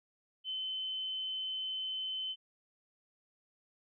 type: tone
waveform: sine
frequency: 3057 Hz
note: G7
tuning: 44 cents flat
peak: -35 dBFS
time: 0.44-2.36 s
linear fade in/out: 50 ms
effects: none